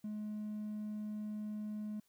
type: tone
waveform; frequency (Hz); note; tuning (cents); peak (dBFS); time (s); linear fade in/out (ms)
triangle; 211.7; G#3; +33; -36; 0.04-2; 5
effects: tanh soft clip ceiling -33 dBFS + white hiss -75 dBFS RMS until 2.08 s